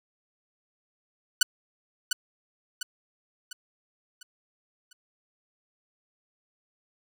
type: tone with echo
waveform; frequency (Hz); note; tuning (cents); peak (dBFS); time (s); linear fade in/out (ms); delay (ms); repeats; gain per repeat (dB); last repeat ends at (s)
10% pulse; 1483; F#6; +4; -8; 1.41-1.43; 5; 700; 5; -7; 4.93
effects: none